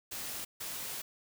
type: noise bursts at uneven times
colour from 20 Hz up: white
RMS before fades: -40 dBFS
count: 2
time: 0.11-0.45 / 0.6-1.02 s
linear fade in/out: 10 ms
effects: none